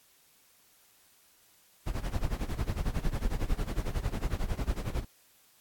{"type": "noise with tremolo", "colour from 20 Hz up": "brown", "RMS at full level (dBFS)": -28, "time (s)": [1.86, 5.05], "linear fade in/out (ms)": 20, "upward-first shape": "sine", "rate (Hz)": 11, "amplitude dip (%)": 85, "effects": ["white hiss -63 dBFS RMS until 5.6 s", "AAC 64 kbps"]}